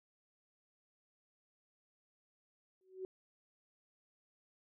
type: tone with exponential growth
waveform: sine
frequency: 375.3 Hz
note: F#4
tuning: 25 cents sharp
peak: -37 dBFS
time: 2.81-3.05 s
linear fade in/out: 1 ms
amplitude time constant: 52 ms
effects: none